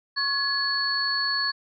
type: tone cluster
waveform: sine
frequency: 1098 / 1689 / 4419 Hz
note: C#6 / G#6 / C#8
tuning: -17 / +29 / -6 cents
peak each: -32 / -27 / -25 dBFS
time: 0.16-1.52 s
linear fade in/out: 20 ms
effects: none